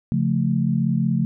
sine chord, Db augmented, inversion none, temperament equal, 138.59 / 174.61 / 220 Hz, Db3 / F3 / A3, 0 / 0 / 0 cents, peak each -22 dBFS, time 0.12-1.25 s, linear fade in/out 0 ms, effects none

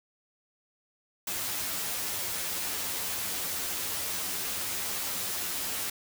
white noise with comb filter, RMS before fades -33 dBFS, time 1.27-5.9 s, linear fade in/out 5 ms, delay 11 ms, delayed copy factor +0.7, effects none

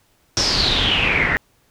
pink noise with low-pass filter sweep, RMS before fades -18 dBFS, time 0.37-1.37 s, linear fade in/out 0 ms, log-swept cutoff 5700 to 1800 Hz, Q 8.7, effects pink hiss -60 dBFS RMS until 1.7 s

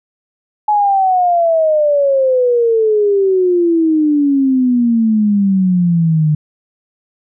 sine exponential sweep, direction down, 850 to 150 Hz, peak -9 dBFS, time 0.68-6.35 s, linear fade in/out 5 ms, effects none

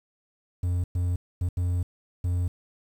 triangle tone bursts at uneven times, 88.7 Hz, F2, 27 cents sharp, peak -21 dBFS, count 5, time 0.63-0.84 / 0.95-1.16 / 1.41-1.49 / 1.57-1.83 / 2.24-2.48 s, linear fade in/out 5 ms, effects 9-bit

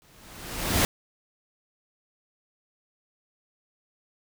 pink noise with exponential growth, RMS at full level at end -20 dBFS, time 0.02-0.85 s, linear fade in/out 0 ms, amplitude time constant 180 ms, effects none

